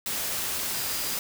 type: tone in noise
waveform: sine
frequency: 4859 Hz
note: D#8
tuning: 42 cents flat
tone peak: -39 dBFS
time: 0.74-1.16 s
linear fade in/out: 2 ms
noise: white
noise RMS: -30 dBFS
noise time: 0.06-1.19 s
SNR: -12 dB
effects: none